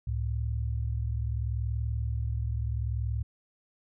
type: tone pair together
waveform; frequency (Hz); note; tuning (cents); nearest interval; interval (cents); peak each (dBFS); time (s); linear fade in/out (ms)
sine; 69.3 / 110.01; C#2 / A2; 0 / 0; minor sixth; 800; -30 / -31; 0.07-3.23; 5
effects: none